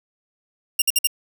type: tone bursts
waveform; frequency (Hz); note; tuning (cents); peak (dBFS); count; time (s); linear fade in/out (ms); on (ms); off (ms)
10% pulse; 2794; F7; 0; -6; 4; 0.79-1.072; 5; 30; 54
effects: none